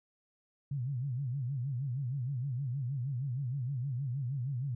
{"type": "tone with vibrato", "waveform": "sine", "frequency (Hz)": 130.81, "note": "C3", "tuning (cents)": 0, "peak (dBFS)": -32, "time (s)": [0.71, 4.75], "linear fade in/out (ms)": 5, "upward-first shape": "sine", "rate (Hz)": 6.4, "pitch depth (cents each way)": 170, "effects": []}